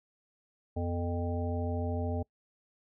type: harmonic tone with a mistuned harmonic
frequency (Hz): 87.31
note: F2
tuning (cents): 0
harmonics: 1 / 3 / 5 / 7 / 9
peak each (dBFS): -32 / -37 / -39 / -40 / -42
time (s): 0.76-2.23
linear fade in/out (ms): 10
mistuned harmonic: 3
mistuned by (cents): -92
effects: noise-tail reverb RT60 0.1 s tail -23 dB re dry